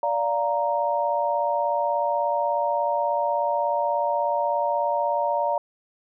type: chord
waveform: sine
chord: Bb major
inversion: first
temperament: just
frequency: 582.7 / 699.2 / 932.3 Hz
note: D5 / F5 / Bb5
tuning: -14 / +2 / 0 cents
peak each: -25 / -27 / -24 dBFS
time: 0.03-5.58 s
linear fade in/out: 2 ms
effects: none